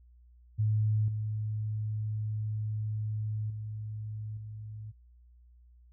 sine tone with level steps, 107.5 Hz, A2, 40 cents flat, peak -25 / -31 / -36 / -40 dBFS, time 0.58-4.92 s, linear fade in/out 20 ms, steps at 1.08 / 3.5 / 4.37 s, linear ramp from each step 2 ms, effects noise-tail reverb RT60 0.1 s tail -20 dB re dry + added 60 Hz sine -55 dBFS peak until 5.92 s

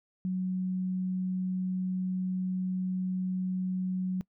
sine tone, 185 Hz, F#3, in tune, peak -28 dBFS, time 0.25-4.21 s, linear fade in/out 0 ms, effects noise-tail reverb RT60 0.1 s tail -23 dB re dry

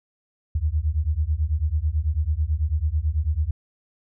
sine beating tone pair, 72.5 / 81.6 Hz, D2 / E2, -22 / -17 cents, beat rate 9.1 Hz, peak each -23 dBFS, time 0.55-3.51 s, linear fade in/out 5 ms, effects none

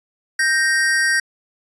square tone pair together, 1568 / 1864.7 Hz, G6 / A#6, 0 / 0 cents, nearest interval minor third, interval 300 cents, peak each -19 / -18 dBFS, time 0.39-1.2 s, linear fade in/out 5 ms, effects resampled to 24000 Hz

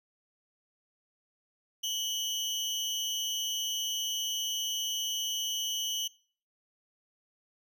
30% pulse tone pair together, 2960 / 3165 Hz, F#7 / G7, 0 / +16 cents, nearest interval minor second, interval 116 cents, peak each -29 / -33 dBFS, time 1.83-6.08 s, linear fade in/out 10 ms, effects noise-tail reverb RT60 0.5 s tail -25 dB re dry

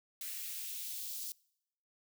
blue noise with high-pass filter sweep, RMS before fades -42 dBFS, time 0.21-1.32 s, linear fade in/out 2 ms, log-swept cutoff 1800 to 4400 Hz, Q 1.3, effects noise-tail reverb RT60 0.8 s tail -25 dB re dry

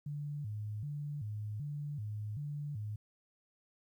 sine tone with vibrato, 124.4 Hz, B2, 13 cents sharp, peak -37 dBFS, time 0.06-2.96 s, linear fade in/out 5 ms, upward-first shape square, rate 1.3 Hz, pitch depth 280 cents each way, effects 12-bit

